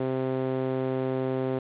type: tone with band-pass filter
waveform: sawtooth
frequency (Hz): 130.81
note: C3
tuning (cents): 0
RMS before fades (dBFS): -28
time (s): 0-1.59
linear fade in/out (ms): 5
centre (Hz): 420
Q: 1.6
effects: resampled to 8000 Hz + 8-bit